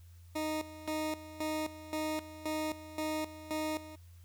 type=tone with tremolo; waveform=20% pulse; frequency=310 Hz; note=D#4; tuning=6 cents flat; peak=-28 dBFS; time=0.35-3.96 s; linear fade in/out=10 ms; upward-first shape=square; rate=1.9 Hz; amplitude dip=80%; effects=added 86 Hz sine -52 dBFS peak until 4.24 s + white hiss -68 dBFS RMS until 4.24 s